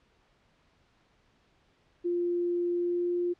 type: tone with pitch glide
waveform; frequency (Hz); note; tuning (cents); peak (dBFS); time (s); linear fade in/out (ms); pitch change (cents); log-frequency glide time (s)
sine; 349.2 to 351.4; F4 to F4; 0 to +11; -26; 2.04-3.34; 20; +11; 2.74-3.15
effects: pink hiss -67 dBFS RMS until 3.39 s + low-pass 4000 Hz 12 dB/octave